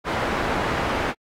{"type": "low-pass noise", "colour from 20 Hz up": "white", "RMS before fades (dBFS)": -25, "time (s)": [0.04, 1.14], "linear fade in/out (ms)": 50, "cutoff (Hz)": 1300, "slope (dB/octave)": 12, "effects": ["AAC 48 kbps"]}